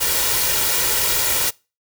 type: noise with comb filter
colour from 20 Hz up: white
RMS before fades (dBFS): -19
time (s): 0-1.51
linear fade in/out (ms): 20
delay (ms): 2.1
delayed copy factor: +0.55
effects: noise-tail reverb RT60 0.3 s tail -24 dB re dry